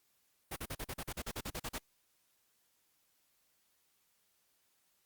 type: noise bursts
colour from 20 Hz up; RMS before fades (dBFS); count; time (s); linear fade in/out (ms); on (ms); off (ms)
pink; -40; 14; 0.51-1.786; 10; 54; 40
effects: white hiss -75 dBFS RMS until 5.05 s + Opus 48 kbps